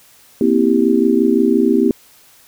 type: chord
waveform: sine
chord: C dominant seventh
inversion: third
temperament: just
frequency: 235.5 / 261.6 / 327 / 392.4 Hz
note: Bb3 / C4 / E4 / G4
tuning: +18 / 0 / -14 / +2 cents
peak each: -16 dBFS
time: 0.41-1.91 s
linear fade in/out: 2 ms
effects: white hiss -48 dBFS RMS until 2.47 s